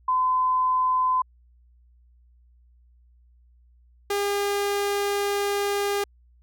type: tone pair in turn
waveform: sine / sawtooth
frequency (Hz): 1020 / 404.3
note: C6 / G#4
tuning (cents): -44 / -46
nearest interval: octave + major third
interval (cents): 1602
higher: first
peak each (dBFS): -19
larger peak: neither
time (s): 0.08-1.22 / 4.1-6.04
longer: second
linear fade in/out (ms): 5
effects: added 60 Hz sine -54 dBFS peak until 6.42 s